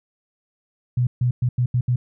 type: tone bursts at uneven times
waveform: sine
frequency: 123.47 Hz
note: B2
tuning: in tune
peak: -16 dBFS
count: 6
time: 0.97-1.07 / 1.21-1.31 / 1.42-1.49 / 1.58-1.66 / 1.74-1.81 / 1.88-1.96 s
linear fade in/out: 5 ms
effects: none